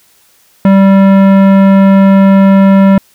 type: tone with tanh clipping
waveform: sine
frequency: 194.7 Hz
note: G3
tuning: 12 cents flat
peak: -4 dBFS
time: 0.65-2.98 s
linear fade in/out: 2 ms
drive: 17 dB
effects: white hiss -48 dBFS RMS until 3.14 s